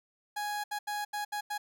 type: tone bursts at uneven times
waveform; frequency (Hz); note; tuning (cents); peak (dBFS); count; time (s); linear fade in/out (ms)
30% pulse; 830.6; G#5; 0; -30; 6; 0.36-0.64 / 0.71-0.79 / 0.87-1.05 / 1.13-1.25 / 1.32-1.41 / 1.5-1.58; 10
effects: none